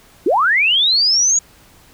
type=linear sweep; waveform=sine; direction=up; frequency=288.2 to 6800 Hz; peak=-11 dBFS; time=0.26-1.39 s; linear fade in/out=5 ms; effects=pink hiss -48 dBFS RMS until 1.93 s